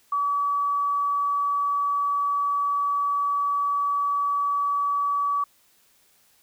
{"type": "tone", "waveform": "sine", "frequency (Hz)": 1143, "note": "D6", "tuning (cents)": -47, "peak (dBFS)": -21, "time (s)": [0.12, 5.44], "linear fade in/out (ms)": 5, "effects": ["white hiss -61 dBFS RMS until 6.42 s"]}